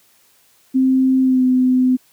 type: tone with pitch glide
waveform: sine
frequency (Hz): 261.6 to 255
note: C4 to C4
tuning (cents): 0 to -44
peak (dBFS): -11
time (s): 0.74-1.97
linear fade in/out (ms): 20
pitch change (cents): -44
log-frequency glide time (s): 1.21-1.44
effects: white hiss -55 dBFS RMS until 2.12 s + high-pass 80 Hz 12 dB/octave